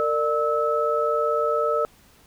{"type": "tone cluster", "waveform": "sine", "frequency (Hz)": [458.1, 596, 1300], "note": ["A#4", "D5", "E6"], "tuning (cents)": [-30, 25, -24], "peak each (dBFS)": -24, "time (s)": [0, 1.85], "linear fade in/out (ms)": 0, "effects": ["pink hiss -55 dBFS RMS until 2.26 s"]}